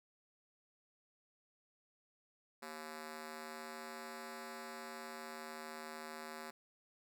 10% pulse ring-modulated tone, 311.1 Hz, D#4, in tune, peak -35 dBFS, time 2.62-6.51 s, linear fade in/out 10 ms, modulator 77.7 Hz, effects none

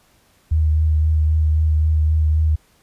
sine tone with vibrato, 77.78 Hz, D#2, in tune, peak -13 dBFS, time 0.51-2.56 s, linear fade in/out 10 ms, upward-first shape triangle, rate 3.8 Hz, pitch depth 23 cents each way, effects pink hiss -57 dBFS RMS until 2.82 s + resampled to 32000 Hz

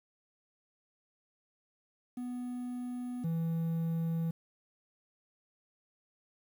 triangle tone pair in turn, 246.9 / 164.79 Hz, B3 / E3, 0 / 0 cents, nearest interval perfect fifth, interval 700 cents, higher first, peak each -34 / -28 dBFS, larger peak second, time 2.17-3.24 / 3.24-4.31 s, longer neither, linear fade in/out 5 ms, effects 10-bit

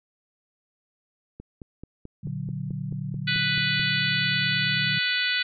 click train, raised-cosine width 3 ms, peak -26 dBFS, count 12, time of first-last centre 1.4-3.797 s, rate 4.59 Hz
sine chord, Bb augmented, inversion none, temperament equal with one note detuned, 116.54 / 145.65 / 185 Hz, Bb2 / D3 / F#3, 0 / -14 / 0 cents, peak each -35 / -31 / -34 dBFS, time 2.23-4.99 s, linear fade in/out 10 ms
harmonic tone, 494.7 Hz, B4, 3 cents sharp, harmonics 3 / 4 / 5 / 6 / 7 / 8 / 9, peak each -28 / -29 / -30 / -31 / -31 / -32 / -33 dBFS, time 3.27-5.43 s, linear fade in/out 10 ms
effects none

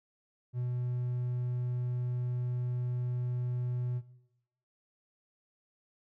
triangle tone, 123.47 Hz, B2, in tune, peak -29 dBFS, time 0.53-4.02 s, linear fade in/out 50 ms, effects noise-tail reverb RT60 0.9 s tail -17 dB re dry

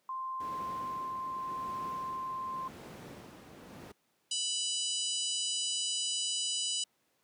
sine tone, 1046.5 Hz, C6, in tune, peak -35 dBFS, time 0.09-2.68 s, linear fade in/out 2 ms
brown noise with tremolo, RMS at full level -38 dBFS, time 0.4-3.92 s, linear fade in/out 5 ms, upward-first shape sine, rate 0.89 Hz, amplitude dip 45%
harmonic tone, 987.8 Hz, B5, in tune, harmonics 3 / 4 / 5 / 6 / 7 / 8 / 9, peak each -35 / -42 / -39 / -43 / -40 / -41 / -40 dBFS, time 4.31-6.84 s, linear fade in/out 5 ms
effects pink hiss -74 dBFS RMS until 7.23 s + high-pass 200 Hz 12 dB/octave

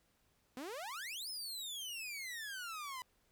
sawtooth exponential two-way sweep, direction up then down, 241.3 to 5260 to 987 Hz, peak -39 dBFS, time 0.57-3.02 s, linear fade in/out 0 ms, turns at 1.29 s, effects pink hiss -75 dBFS RMS until 3.31 s

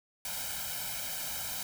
white noise with comb filter, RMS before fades -37 dBFS, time 0.25-1.63 s, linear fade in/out 2 ms, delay 1.3 ms, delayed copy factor +0.9, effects none

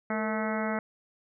harmonic tone with a mistuned harmonic, 216.7 Hz, A3, 26 cents flat, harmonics 1 / 2 / 3 / 4 / 5 / 6 / 7 / 8 / 9 / 10, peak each -31 / -37 / -34 / -38 / -43 / -38 / -39 / -46 / -40 / -42 dBFS, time 0.1-0.79 s, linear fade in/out 2 ms, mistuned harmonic 2, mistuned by +72 cents, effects none

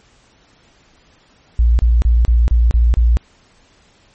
sine tone bursts, 58.27 Hz, A#1, in tune, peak -8 dBFS, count 7, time 1.59-3.17 s, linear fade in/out 0 ms, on 200 ms, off 30 ms, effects pink hiss -52 dBFS RMS until 4.14 s + MP3 32 kbps

